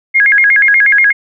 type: tone with vibrato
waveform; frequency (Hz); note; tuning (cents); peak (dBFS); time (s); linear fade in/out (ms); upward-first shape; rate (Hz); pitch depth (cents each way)
sine; 1879; A#6; +13; -5; 0.14-1.13; 20; square; 8.3; 220
effects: none